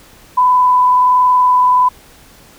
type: tone with frequency modulation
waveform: sine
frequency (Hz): 1000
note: B5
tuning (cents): +21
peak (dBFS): -7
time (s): 0.37-1.89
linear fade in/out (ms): 10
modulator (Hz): 21.3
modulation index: 0.4
effects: pink hiss -43 dBFS RMS until 2.58 s